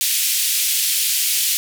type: band-pass noise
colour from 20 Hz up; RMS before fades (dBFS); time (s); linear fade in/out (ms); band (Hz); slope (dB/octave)
white; -19; 0.01-1.57; 0; 2400 to 15000; 24
effects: none